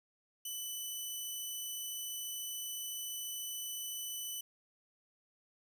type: tone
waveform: 10% pulse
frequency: 2991 Hz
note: F#7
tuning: 18 cents sharp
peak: -31 dBFS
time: 0.45-4.41 s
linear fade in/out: 5 ms
effects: none